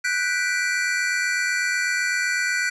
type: chord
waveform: square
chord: G major seventh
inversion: third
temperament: equal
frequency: 1480 / 1568 / 1975.5 / 2349 Hz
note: F#6 / G6 / B6 / D7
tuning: 0 / 0 / 0 / 0 cents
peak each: -25 / -31 / -27 / -29 dBFS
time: 0.04-2.7 s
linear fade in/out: 10 ms
effects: resampled to 22050 Hz + 9-bit